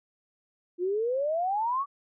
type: exponential sweep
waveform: sine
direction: up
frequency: 343.7 to 1158 Hz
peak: -25 dBFS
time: 0.78-1.86 s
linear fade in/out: 50 ms
effects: none